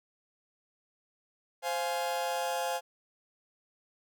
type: chord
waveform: 40% pulse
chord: F minor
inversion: second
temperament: just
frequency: 523.8 / 698.5 / 838.1 Hz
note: C5 / F5 / Ab5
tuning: +2 / 0 / +16 cents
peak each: -34 dBFS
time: 1.62-2.81 s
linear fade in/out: 50 ms
effects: none